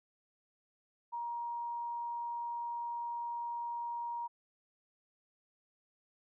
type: tone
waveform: sine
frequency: 945 Hz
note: A#5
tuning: 23 cents sharp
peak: -36 dBFS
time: 1.12-4.28 s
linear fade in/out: 20 ms
effects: none